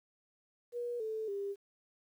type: tone with pitch steps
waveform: sine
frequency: 481 / 438.5 / 399.8 Hz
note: B4 / A4 / G4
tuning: -46 / -6 / +34 cents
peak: -35 dBFS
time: 0.72-1.56 s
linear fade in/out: 50 ms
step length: 280 ms
effects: 11-bit